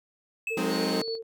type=tone with exponential decay; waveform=triangle; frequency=2602 Hz; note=E7; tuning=23 cents flat; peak=-25 dBFS; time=0.47-0.9 s; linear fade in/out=2 ms; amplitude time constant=93 ms
type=tone with tremolo; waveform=sine; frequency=452.1 Hz; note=A4; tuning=47 cents sharp; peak=-29 dBFS; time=0.5-1.23 s; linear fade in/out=20 ms; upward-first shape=square; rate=6.9 Hz; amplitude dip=45%
type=chord; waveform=sawtooth; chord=Ab dominant seventh; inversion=third; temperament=equal with one note detuned; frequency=181.4 / 207.7 / 261.6 / 311.1 Hz; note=Gb3 / Ab3 / C4 / Eb4; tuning=-34 / 0 / 0 / 0 cents; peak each=-28 dBFS; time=0.57-1.02 s; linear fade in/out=5 ms
type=tone; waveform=sine; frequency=4435 Hz; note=C#8; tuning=in tune; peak=-34 dBFS; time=0.68-1.19 s; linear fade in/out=50 ms
effects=none